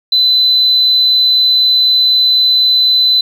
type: tone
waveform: sine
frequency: 4018 Hz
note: B7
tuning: 29 cents sharp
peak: -6 dBFS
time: 0.12-3.21 s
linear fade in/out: 5 ms
effects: tanh soft clip ceiling -2 dBFS + 7-bit